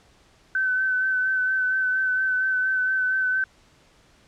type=tone with vibrato; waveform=sine; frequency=1524 Hz; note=G6; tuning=49 cents flat; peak=-20 dBFS; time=0.55-3.44 s; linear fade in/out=2 ms; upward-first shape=sine; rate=4.3 Hz; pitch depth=22 cents each way; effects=pink hiss -57 dBFS RMS until 4.27 s + low-pass 7000 Hz 12 dB/octave